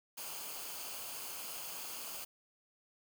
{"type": "noise with comb filter", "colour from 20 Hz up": "white", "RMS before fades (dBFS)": -44, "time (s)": [0.17, 2.25], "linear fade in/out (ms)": 10, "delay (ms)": 0.53, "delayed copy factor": -0.55, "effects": []}